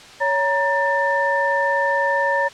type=tone cluster; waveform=sine; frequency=558 / 940 / 1784 Hz; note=C#5 / A#5 / A6; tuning=+11 / +14 / +23 cents; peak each=-21 dBFS; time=0.2-2.49 s; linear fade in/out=20 ms; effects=white hiss -41 dBFS RMS until 2.53 s + low-pass 5000 Hz 12 dB/octave